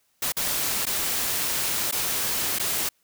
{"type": "noise with dropouts", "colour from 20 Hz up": "white", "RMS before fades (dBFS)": -26, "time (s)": [0.22, 2.89], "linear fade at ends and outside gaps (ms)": 5, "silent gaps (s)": [[0.322, 0.367], [0.855, 0.866], [1.913, 1.924], [2.587, 2.596]], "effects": ["white hiss -68 dBFS RMS until 3.03 s"]}